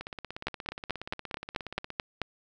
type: two click trains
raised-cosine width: 0.3 ms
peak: -22 / -13 dBFS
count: 33 / 9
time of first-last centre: 0.01-1.903 / 0.47-2.217 s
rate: 16.9 / 4.58 Hz
effects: none